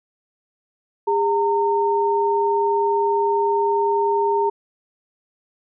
sine tone pair together, 405.2 / 915.2 Hz, G#4 / A#5, -43 / -32 cents, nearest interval octave + major second, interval 1411 cents, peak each -19 dBFS, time 1.07-4.5 s, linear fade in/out 10 ms, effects none

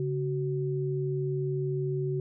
sine tone pair together, 140 / 373.8 Hz, C#3 / F#4, +18 / +18 cents, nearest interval octave + perfect fourth, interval 1700 cents, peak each -29 / -31 dBFS, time 0-2.2 s, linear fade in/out 2 ms, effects none

